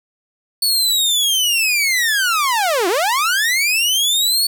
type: linear two-way sweep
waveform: sawtooth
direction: down then up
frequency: 4468 to 329.6 to 4468 Hz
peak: -11 dBFS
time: 0.62-4.47 s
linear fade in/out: 5 ms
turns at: 2.88 s
effects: none